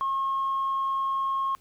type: tone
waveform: sine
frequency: 1081 Hz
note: C#6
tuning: 44 cents flat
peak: -23 dBFS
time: 0.01-1.55 s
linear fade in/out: 0 ms
effects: tanh soft clip ceiling -21 dBFS + pink hiss -61 dBFS RMS until 1.6 s